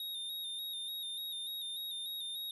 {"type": "tone with vibrato", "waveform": "square", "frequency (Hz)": 3699, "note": "A#7", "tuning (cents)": -14, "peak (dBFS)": -39, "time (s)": [0, 2.51], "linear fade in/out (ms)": 2, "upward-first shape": "square", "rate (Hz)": 3.4, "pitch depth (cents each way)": 36, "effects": []}